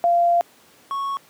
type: tone pair in turn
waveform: sine / triangle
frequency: 691 / 1105.5 Hz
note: F5 / C#6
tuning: -19 / -5 cents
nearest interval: minor sixth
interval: 814 cents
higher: second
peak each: -14 / -21 dBFS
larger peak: first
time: 0.04-0.41 / 0.91-1.17 s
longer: first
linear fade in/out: 0 ms
effects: pink hiss -52 dBFS RMS until 1.29 s + high-pass 200 Hz 12 dB/octave